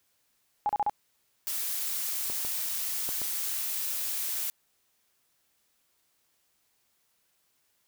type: tone bursts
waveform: sine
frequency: 830.6 Hz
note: G#5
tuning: in tune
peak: -23 dBFS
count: 4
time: 0.66-0.896 s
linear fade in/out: 0 ms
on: 32 ms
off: 36 ms
type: noise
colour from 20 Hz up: blue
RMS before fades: -32 dBFS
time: 1.47-4.5 s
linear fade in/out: 0 ms
type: clicks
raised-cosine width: 1 ms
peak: -26 dBFS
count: 4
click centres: 2.3 / 2.449 / 3.09 / 3.217 s
effects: white hiss -72 dBFS RMS until 7.87 s